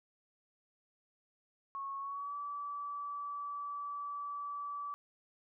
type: tone with pitch glide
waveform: sine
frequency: 1100 to 1153.4 Hz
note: C#6 to D6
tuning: -14 to -32 cents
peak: -38 dBFS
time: 1.75-4.94 s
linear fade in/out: 0 ms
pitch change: +82 cents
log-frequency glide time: 1.99-2.35 s
effects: none